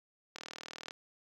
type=click train; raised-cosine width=0.2 ms; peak=-25 dBFS; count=23; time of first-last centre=0.36-0.909 s; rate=40.1 Hz; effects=high-pass 200 Hz 12 dB/octave + 9-bit